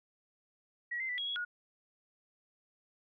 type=tone with pitch steps; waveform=sine; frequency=1919 / 2075 / 1977 / 3309 / 3339 / 1446 Hz; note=A#6 / C7 / B6 / G#7 / G#7 / F#6; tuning=+50 / -15 / +1 / -7 / +9 / -40 cents; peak=-34 dBFS; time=0.91-1.45 s; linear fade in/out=10 ms; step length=90 ms; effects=none